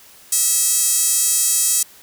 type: tone with high-pass filter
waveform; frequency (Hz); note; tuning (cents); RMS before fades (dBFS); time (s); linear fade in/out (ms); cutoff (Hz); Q
sawtooth; 647; E5; -32; -17; 0.32-1.83; 5; 7900; 2.2
effects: white hiss -46 dBFS RMS until 2.02 s